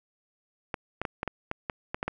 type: clicks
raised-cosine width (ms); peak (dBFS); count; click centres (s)
0.5; -15; 10; 0.742 / 1.016 / 1.052 / 1.231 / 1.277 / 1.514 / 1.698 / 1.945 / 2.029 / 2.08
effects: none